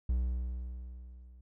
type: tone with level ramp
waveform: triangle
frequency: 61.74 Hz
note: B1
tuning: in tune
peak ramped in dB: -24 to -50 dBFS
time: 0.09-1.41 s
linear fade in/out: 5 ms
effects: none